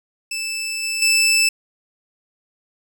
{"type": "tone with level steps", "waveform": "20% pulse", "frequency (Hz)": 2637, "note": "E7", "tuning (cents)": 0, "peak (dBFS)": [-19, -17, -9], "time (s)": [0.31, 1.49], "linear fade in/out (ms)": 5, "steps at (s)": [0.83, 1.02], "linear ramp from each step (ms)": 2, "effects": []}